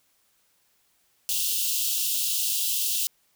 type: high-pass noise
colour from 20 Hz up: white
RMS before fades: -26 dBFS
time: 1.29-3.07 s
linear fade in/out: 0 ms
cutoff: 2700 Hz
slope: 96 dB/octave
effects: white hiss -67 dBFS RMS until 3.35 s